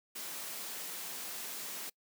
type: high-pass noise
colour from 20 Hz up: white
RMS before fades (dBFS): -42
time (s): 0.15-1.9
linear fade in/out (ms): 10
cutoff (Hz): 170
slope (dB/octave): 24
effects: noise-tail reverb RT60 0.1 s tail -25 dB re dry